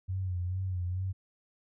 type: tone with vibrato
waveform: sine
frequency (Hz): 91.7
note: F#2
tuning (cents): -15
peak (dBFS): -30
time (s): 0.08-1.13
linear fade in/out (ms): 20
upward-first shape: sine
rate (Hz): 2.3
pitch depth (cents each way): 60
effects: none